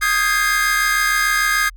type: chord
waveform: 45% pulse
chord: Ab major seventh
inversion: second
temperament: equal with one note detuned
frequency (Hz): 1244.5 / 1594.5 / 1661.2 / 2093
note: Eb6 / G6 / Ab6 / C7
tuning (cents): 0 / +29 / 0 / 0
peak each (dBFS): -21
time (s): 0.01-1.7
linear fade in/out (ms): 20
effects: added 42 Hz sine -36 dBFS peak until 1.76 s